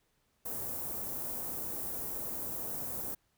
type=band-stop noise; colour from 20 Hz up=white; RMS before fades=-38 dBFS; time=0.45-3.15 s; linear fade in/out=10 ms; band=710 to 14000 Hz; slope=12 dB/octave; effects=pink hiss -75 dBFS RMS until 3.37 s